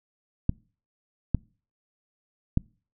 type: clicks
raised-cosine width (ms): 5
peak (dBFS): -9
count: 3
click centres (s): 0.494 / 1.347 / 2.574
effects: noise-tail reverb RT60 0.4 s tail -26 dB re dry